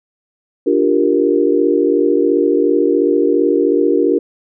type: chord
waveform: sine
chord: G minor seventh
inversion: second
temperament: equal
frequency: 293.7 / 349.2 / 392 / 466.2 Hz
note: D4 / F4 / G4 / Bb4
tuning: 0 / 0 / 0 / 0 cents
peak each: -16 dBFS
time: 0.66-4.19 s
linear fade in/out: 10 ms
effects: none